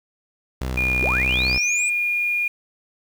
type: tone with vibrato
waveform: sawtooth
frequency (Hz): 63.6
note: C2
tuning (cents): -48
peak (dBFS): -20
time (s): 0.61-1.58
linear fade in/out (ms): 5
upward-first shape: sine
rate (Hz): 5.1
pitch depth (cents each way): 18
type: tone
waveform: sine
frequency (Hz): 2428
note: D#7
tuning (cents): -43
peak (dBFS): -19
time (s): 0.77-2.48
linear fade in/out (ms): 5
type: linear sweep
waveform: sine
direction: up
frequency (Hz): 150 to 8260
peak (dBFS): -24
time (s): 1.01-1.9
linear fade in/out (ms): 20
effects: 7-bit